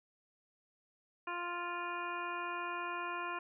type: harmonic tone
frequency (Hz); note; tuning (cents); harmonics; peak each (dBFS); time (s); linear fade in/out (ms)
349.2; F4; 0; 1 / 2 / 3 / 4 / 5 / 7 / 8; -46 / -47 / -40 / -44 / -48 / -46 / -53; 1.27-3.39; 5
effects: none